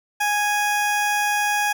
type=tone; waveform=20% pulse; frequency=829 Hz; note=G#5; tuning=3 cents flat; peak=-14 dBFS; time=0.2-1.73 s; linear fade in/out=10 ms; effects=none